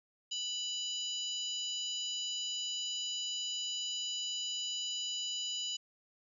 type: harmonic tone with a mistuned harmonic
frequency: 987.8 Hz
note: B5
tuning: in tune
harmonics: 3 / 4 / 5 / 6 / 7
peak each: -37 / -45 / -45 / -53 / -42 dBFS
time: 0.31-5.77 s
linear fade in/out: 10 ms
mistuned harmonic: 6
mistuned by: +20 cents
effects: none